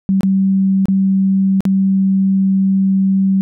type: tone with dropouts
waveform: sine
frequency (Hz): 192.7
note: G3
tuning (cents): -29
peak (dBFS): -10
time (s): 0.09-3.41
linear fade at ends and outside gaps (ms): 0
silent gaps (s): 0.208-0.232 / 0.856-0.884 / 1.606-1.653
effects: none